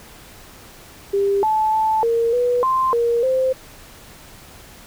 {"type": "tone with pitch steps", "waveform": "sine", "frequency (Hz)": [398.2, 868, 875, 462.9, 489.4, 1045, 470.3, 521], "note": ["G4", "A5", "A5", "A#4", "B4", "C6", "A#4", "C5"], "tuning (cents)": [27, -24, -10, -12, -16, -2, 15, -7], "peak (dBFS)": -15, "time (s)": [1.13, 3.53], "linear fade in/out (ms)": 10, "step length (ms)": 300, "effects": ["pink hiss -43 dBFS RMS until 4.86 s"]}